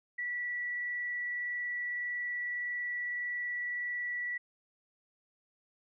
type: tone with frequency modulation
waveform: sine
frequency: 1951 Hz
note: B6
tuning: 22 cents flat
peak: -33 dBFS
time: 0.18-4.38 s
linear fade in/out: 10 ms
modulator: 21.7 Hz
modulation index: 0.39
effects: none